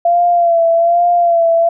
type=tone with vibrato; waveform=sine; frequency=683 Hz; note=F5; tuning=39 cents flat; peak=-8 dBFS; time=0.05-1.69 s; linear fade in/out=5 ms; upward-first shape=sine; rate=1.2 Hz; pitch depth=44 cents each way; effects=none